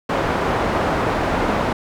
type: low-pass noise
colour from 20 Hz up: white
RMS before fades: -20 dBFS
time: 0.09-1.73 s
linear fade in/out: 5 ms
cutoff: 980 Hz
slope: 12 dB/octave
effects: none